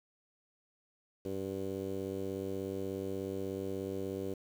10% pulse tone with low-pass filter, 96.6 Hz, G2, 25 cents flat, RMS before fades -38 dBFS, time 1.25-4.34 s, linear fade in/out 5 ms, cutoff 450 Hz, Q 2.7, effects 9-bit

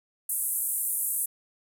pink band-pass noise, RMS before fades -29 dBFS, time 0.29-1.26 s, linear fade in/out 5 ms, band 8900 to 14000 Hz, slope 48 dB/octave, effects none

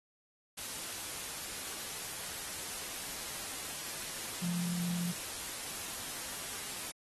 sine tone in noise, 174.61 Hz, F3, in tune, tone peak -33 dBFS, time 4.42-5.12 s, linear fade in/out 10 ms, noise white, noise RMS -41 dBFS, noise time 0.57-6.92 s, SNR +5 dB, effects AAC 32 kbps

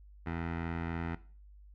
15% pulse tone with low-pass filter, 83.7 Hz, E2, 27 cents sharp, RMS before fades -37 dBFS, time 0.26-1.15 s, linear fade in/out 5 ms, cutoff 1900 Hz, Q 1.8, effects noise-tail reverb RT60 0.4 s tail -17 dB re dry + added 50 Hz sine -52 dBFS peak until 1.74 s

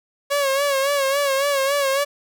sawtooth tone with vibrato, 555 Hz, C#5, 2 cents sharp, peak -14 dBFS, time 0.3-2.05 s, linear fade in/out 20 ms, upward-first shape sine, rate 3.6 Hz, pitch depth 64 cents each way, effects none

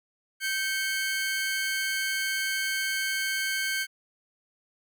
sawtooth tone pair together, 1556 / 2201 Hz, G6 / C#7, -13 / -13 cents, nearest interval tritone, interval 600 cents, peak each -25 / -28 dBFS, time 0.4-3.87 s, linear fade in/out 50 ms, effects none

